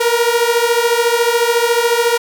sawtooth beating tone pair, 464.9 / 478.9 Hz, A#4 / A#4, -5 / +47 cents, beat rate 14 Hz, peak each -11 dBFS, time 0-2.18 s, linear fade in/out 10 ms, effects none

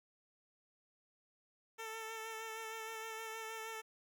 10% pulse tone with vibrato, 445.1 Hz, A4, 20 cents sharp, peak -35 dBFS, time 1.78-3.82 s, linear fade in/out 20 ms, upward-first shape sine, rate 6.4 Hz, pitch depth 22 cents each way, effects none

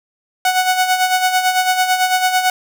sawtooth tone with tremolo, 740 Hz, F#5, in tune, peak -7 dBFS, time 0.45-2.5 s, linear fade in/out 2 ms, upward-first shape sine, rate 9 Hz, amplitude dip 60%, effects none

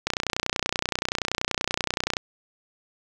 click train, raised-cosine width 0.2 ms, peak -6 dBFS, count 65, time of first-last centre 0.07-2.168 s, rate 30.5 Hz, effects none

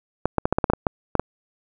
clicks, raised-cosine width 1 ms, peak -4 dBFS, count 11, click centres 0.256 / 0.383 / 0.455 / 0.526 / 0.585 / 0.642 / 0.7 / 0.735 / 0.868 / 1.153 / 1.196 s, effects none

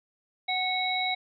sine tone cluster, 742 / 2204 / 3857 Hz, F#5 / C#7 / B7, +5 / -11 / -42 cents, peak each -30 dBFS, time 0.48-1.15 s, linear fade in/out 10 ms, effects none

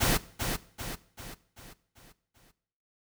pink noise with echo, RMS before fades -25 dBFS, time 0-0.18 s, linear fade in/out 20 ms, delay 390 ms, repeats 6, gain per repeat -6 dB, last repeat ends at 2.52 s, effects noise-tail reverb RT60 0.7 s tail -19 dB re dry

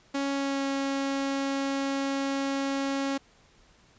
sawtooth tone with pitch glide, 277.3 to 274.4 Hz, C#4 to C#4, +1 to -17 cents, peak -23 dBFS, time 0.14-3.18 s, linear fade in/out 10 ms, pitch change -18 cents, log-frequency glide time 0.31-0.65 s, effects pink hiss -60 dBFS RMS until 3.98 s + resampled to 16000 Hz

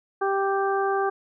harmonic tone, 392 Hz, G4, in tune, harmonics 1 / 2 / 3 / 4, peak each -24 / -26 / -29 / -32 dBFS, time 0.21-1.1 s, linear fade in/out 10 ms, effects none

